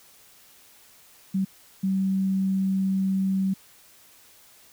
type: tone bursts at uneven times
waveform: sine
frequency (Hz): 191.7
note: G3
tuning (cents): -38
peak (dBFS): -21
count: 2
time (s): 1.34-1.45 / 1.83-3.54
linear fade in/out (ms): 10
effects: white hiss -54 dBFS RMS until 4.72 s